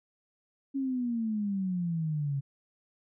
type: exponential sweep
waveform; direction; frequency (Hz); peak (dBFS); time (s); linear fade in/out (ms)
sine; down; 277.2 to 136.1; -28; 0.74-2.41; 20
effects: none